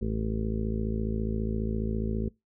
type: harmonic tone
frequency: 54.7 Hz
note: A1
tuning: 9 cents flat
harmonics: 1 / 2 / 3 / 4 / 5 / 6 / 7 / 8 / 9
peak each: -31 / -34 / -40 / -32 / -45 / -46 / -37 / -41 / -45 dBFS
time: 0.01-2.29 s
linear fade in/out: 10 ms
effects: noise-tail reverb RT60 0.2 s tail -24 dB re dry